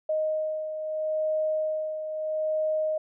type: beating tone pair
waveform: sine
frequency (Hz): 622.3 / 623.07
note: D#5 / D#5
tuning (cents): 0 / +2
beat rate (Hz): 0.77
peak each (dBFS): -26 / -34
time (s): 0.09-2.98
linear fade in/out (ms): 5
effects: none